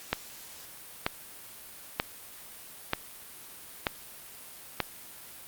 click train, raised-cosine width 0.3 ms, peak -9 dBFS, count 6, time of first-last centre 0.13-4.803 s, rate 1.07 Hz, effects white hiss -47 dBFS RMS until 5.47 s + Opus 48 kbps

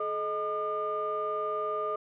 sine tone cluster, 428.7 / 622 / 1210 Hz, A4 / D#5 / D#6, -45 / -1 / -49 cents, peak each -33 / -34 / -31 dBFS, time 0-1.96 s, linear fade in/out 5 ms, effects tanh soft clip ceiling -22 dBFS

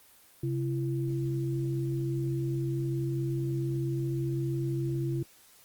sine tone pair together, 133.78 / 337.1 Hz, C3 / E4, +39 / +39 cents, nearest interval octave + major third, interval 1600 cents, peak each -29 / -33 dBFS, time 0.43-5.23 s, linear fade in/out 5 ms, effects white hiss -58 dBFS RMS until 5.64 s + Opus 24 kbps

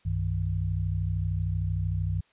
sine tone cluster, 62.5 / 95.6 / 155.5 Hz, B1 / G2 / D#3, +21 / -43 / -1 cents, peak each -32 / -27 / -33 dBFS, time 0.05-2.21 s, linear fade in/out 10 ms, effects white hiss -65 dBFS RMS until 2.32 s + resampled to 8000 Hz

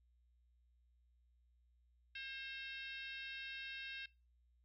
harmonic tone with a mistuned harmonic, 535 Hz, C5, 38 cents sharp, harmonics 3 / 4 / 5 / 6 / 7 / 8 / 9 / 10, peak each -51 / -55 / -49 / -56 / -53 / -65 / -65 / -66 dBFS, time 2.15-4.06 s, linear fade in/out 5 ms, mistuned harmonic 6, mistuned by -20 cents, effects noise-tail reverb RT60 0.3 s tail -22 dB re dry + added 60 Hz sine -70 dBFS peak until 4.64 s

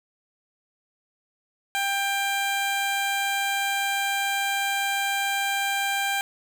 15% pulse tone, 793 Hz, G5, 20 cents sharp, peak -17 dBFS, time 1.75-6.21 s, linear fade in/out 0 ms, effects none

